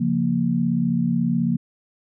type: chord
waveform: sine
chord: Bb minor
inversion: first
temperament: equal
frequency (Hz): 138.59 / 174.61 / 233.1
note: Db3 / F3 / Bb3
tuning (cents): 0 / 0 / 0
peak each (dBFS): -26 / -22 / -21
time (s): 0-1.57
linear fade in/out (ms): 10
effects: none